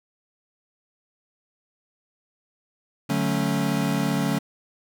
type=chord; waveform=square; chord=D major seventh; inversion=none; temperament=equal; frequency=146.83 / 185 / 220 / 277.2 Hz; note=D3 / F#3 / A3 / C#4; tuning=0 / 0 / 0 / 0 cents; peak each=-28 dBFS; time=3.09-4.39 s; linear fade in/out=10 ms; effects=none